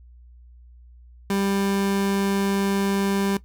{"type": "tone", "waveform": "30% pulse", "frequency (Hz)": 197.5, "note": "G3", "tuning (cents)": 13, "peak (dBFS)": -18, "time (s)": [1.3, 3.37], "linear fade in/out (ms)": 2, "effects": ["noise-tail reverb RT60 0.1 s tail -17 dB re dry", "added 60 Hz sine -45 dBFS peak until 3.44 s"]}